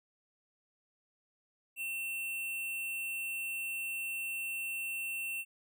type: tone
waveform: square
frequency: 2700 Hz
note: E7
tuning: 41 cents sharp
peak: -36 dBFS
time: 1.76-5.45 s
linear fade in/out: 50 ms
effects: none